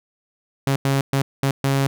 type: tone bursts at uneven times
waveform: sawtooth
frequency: 137 Hz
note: C#3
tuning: 20 cents flat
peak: -13 dBFS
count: 5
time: 0.67-0.76 / 0.85-1.01 / 1.13-1.22 / 1.43-1.51 / 1.64-1.87 s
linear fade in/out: 2 ms
effects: none